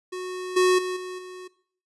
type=tone with level steps; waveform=square; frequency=367.1 Hz; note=F#4; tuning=14 cents flat; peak=-31 / -17 / -27 / -33 / -38 dBFS; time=0.12-1.48 s; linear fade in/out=10 ms; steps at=0.56 / 0.78 / 0.96 / 1.18 s; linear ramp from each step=10 ms; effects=noise-tail reverb RT60 0.6 s tail -20 dB re dry + resampled to 24000 Hz